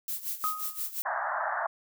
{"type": "noise with tremolo", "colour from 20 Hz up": "violet", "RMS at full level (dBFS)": -32, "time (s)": [0.08, 1.02], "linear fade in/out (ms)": 0, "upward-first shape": "sine", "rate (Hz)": 5.7, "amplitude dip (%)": 80}
{"type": "tone with exponential decay", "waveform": "sine", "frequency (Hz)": 1251, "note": "D#6", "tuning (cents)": 9, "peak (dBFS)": -25, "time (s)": [0.44, 0.9], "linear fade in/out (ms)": 0, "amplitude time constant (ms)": 100}
{"type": "band-pass noise", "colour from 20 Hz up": "pink", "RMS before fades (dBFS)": -31, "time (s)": [1.05, 1.67], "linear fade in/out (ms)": 10, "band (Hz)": [620, 1800], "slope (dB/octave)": 96}
{"effects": []}